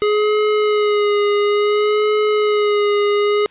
square tone with vibrato, 417.8 Hz, G#4, 10 cents sharp, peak -14 dBFS, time 0.02-3.46 s, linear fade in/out 0 ms, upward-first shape sine, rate 0.58 Hz, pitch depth 27 cents each way, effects white hiss -48 dBFS RMS until 3.5 s + resampled to 8000 Hz

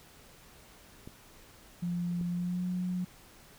clicks, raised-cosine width 3 ms, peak -31 dBFS, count 2, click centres 1.075 / 2.212 s
sine tone with pitch glide, 174.5 to 180.97 Hz, F3 to F#3, -1 to -38 cents, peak -30 dBFS, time 1.82-3.05 s, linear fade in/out 10 ms, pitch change +63 cents, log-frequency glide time 2.28-2.66 s
effects pink hiss -56 dBFS RMS until 3.58 s

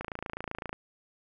click train, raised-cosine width 0.5 ms, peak -20 dBFS, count 21, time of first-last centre 0.01-0.729 s, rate 27.8 Hz, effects none

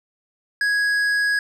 triangle tone with tanh clipping, 1661.2 Hz, G#6, in tune, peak -19 dBFS, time 0.61-1.39 s, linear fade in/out 2 ms, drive 13 dB, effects none

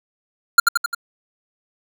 square tone with echo, 1396.9 Hz, F6, in tune, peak -6 dBFS, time 0.58-0.6 s, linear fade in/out 5 ms, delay 87 ms, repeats 4, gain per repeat -4 dB, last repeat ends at 0.948 s, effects none

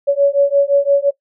sine beating tone pair, 560 / 565.8 Hz, C#5 / C#5, +18 / +35 cents, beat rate 5.8 Hz, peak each -13 dBFS, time 0.07-1.11 s, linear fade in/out 20 ms, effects noise-tail reverb RT60 0.1 s tail -19 dB re dry

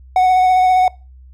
triangle tone with vibrato, 740 Hz, F#5, in tune, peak -7 dBFS, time 0.16-0.88 s, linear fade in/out 2 ms, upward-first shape sine, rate 15 Hz, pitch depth 15 cents each way, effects noise-tail reverb RT60 0.3 s tail -23 dB re dry + added 64 Hz sine -38 dBFS peak until 1.33 s

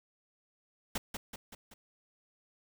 pink noise with echo, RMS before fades -34 dBFS, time 0.95-0.98 s, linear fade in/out 5 ms, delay 190 ms, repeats 4, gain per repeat -5 dB, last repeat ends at 1.74 s, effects none

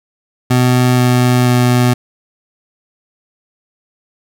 25% pulse tone with pitch steps, 125.2 / 124.41 / 123.62 Hz, B2 / B2 / B2, +24 / +13 / +2 cents, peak -5 dBFS, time 0.5-1.94 s, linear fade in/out 10 ms, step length 480 ms, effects none

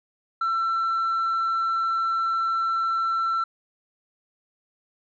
sine tone with tanh clipping, 1343 Hz, E6, 32 cents sharp, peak -22 dBFS, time 0.41-3.44 s, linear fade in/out 5 ms, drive 1 dB, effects none

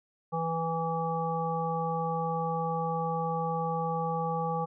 harmonic tone, 164.4 Hz, E3, 4 cents flat, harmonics 1 / 3 / 5 / 7, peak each -33 / -34 / -32 / -36 dBFS, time 0.32-4.66 s, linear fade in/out 20 ms, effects none

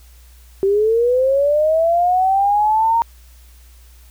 sine linear sweep, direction up, 383.7 to 932.3 Hz, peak -12 dBFS, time 0.63-3.02 s, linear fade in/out 0 ms, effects added 60 Hz sine -42 dBFS peak until 4.1 s + white hiss -52 dBFS RMS until 4.1 s

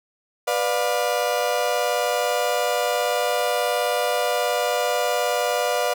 35% pulse chord, B diminished, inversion none, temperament just, 493.9 / 592.7 / 711.2 Hz, B4 / D5 / F5, 0 / +16 / +31 cents, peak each -23 dBFS, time 0.47-5.94 s, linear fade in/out 10 ms, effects none

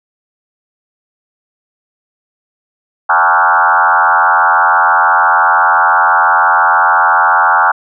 sine tone with frequency modulation, 1132 Hz, C#6, 36 cents sharp, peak -6 dBFS, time 3.09-7.72 s, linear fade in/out 10 ms, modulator 85.9 Hz, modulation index 4.4, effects none

